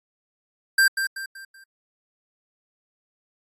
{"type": "tone with echo", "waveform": "square", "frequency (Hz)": 1579, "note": "G6", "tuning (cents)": 12, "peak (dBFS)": -15, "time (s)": [0.78, 0.88], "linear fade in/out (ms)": 5, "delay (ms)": 190, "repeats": 4, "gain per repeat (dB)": -8, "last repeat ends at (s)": 1.64, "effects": ["AAC 48 kbps"]}